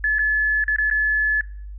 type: tone with dropouts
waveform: sine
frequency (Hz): 1720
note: A6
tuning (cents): -40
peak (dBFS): -16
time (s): 0.04-1.41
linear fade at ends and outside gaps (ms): 2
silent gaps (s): 0.185-0.191 / 0.64-0.68 / 0.762-0.784 / 0.901-0.911
effects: noise-tail reverb RT60 0.5 s tail -20 dB re dry + added 50 Hz sine -32 dBFS peak until 1.78 s